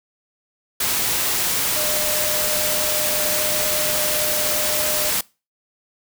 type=tone in noise; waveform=sine; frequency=607 Hz; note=D#5; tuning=43 cents flat; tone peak=-27 dBFS; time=1.76-5.1 s; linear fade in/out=5 ms; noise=white; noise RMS=-21 dBFS; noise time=0.8-5.21 s; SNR=-9 dB; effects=noise-tail reverb RT60 0.3 s tail -23 dB re dry